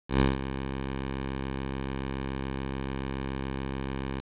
10% pulse tone with ADSR envelope, 67 Hz, C2, 42 cents sharp, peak -11 dBFS, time 0.08-4.21 s, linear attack 120 ms, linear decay 170 ms, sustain -12 dB, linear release 20 ms, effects resampled to 8000 Hz + 8-bit

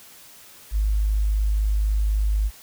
sine tone, 51.91 Hz, G#1, in tune, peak -18 dBFS, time 0.71-2.51 s, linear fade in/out 50 ms, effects white hiss -47 dBFS RMS until 2.62 s

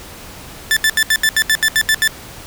sawtooth tone bursts, 1760 Hz, A6, in tune, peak -7 dBFS, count 11, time 0.71-2.076 s, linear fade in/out 0 ms, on 56 ms, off 75 ms, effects pink hiss -35 dBFS RMS until 2.46 s

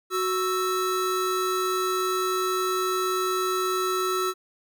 square tone pair together, 370 / 1318.5 Hz, F#4 / E6, 0 / 0 cents, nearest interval octave + minor seventh, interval 2200 cents, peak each -27 / -27 dBFS, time 0.1-4.34 s, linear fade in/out 50 ms, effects none

